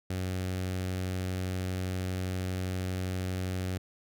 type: tone with notch filter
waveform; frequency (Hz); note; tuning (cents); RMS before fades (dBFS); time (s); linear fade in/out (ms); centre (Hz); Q
sawtooth; 92.5; F#2; 0; -33; 0.1-3.78; 5; 990; 1.9
effects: none